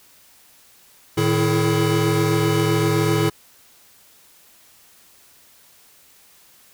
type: tone cluster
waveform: square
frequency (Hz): 112.7 / 155.4 / 330.4 / 425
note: A2 / D#3 / E4 / G#4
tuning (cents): +42 / -2 / +4 / +40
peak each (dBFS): -23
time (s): 1.17-3.3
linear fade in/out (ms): 10
effects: white hiss -52 dBFS RMS until 6.73 s